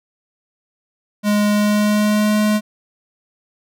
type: tone with pitch glide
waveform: square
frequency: 207.7 to 211.7 Hz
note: G#3 to G#3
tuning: 0 to +33 cents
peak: -14 dBFS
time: 1.23-2.61 s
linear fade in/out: 50 ms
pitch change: +33 cents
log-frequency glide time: 1.5-2.39 s
effects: none